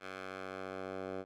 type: tone with band-pass filter sweep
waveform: 10% pulse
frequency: 94.5 Hz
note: F#2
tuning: 37 cents sharp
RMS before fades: -43 dBFS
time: 0-1.25 s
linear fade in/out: 50 ms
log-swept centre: 1700 to 580 Hz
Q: 0.88
effects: none